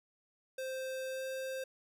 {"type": "tone with pitch glide", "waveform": "square", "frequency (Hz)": [523, 526.3], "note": ["C5", "C5"], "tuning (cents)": [-1, 10], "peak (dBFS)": -38, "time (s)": [0.58, 1.64], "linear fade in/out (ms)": 5, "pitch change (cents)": 11, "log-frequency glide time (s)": [1.09, 1.23], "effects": []}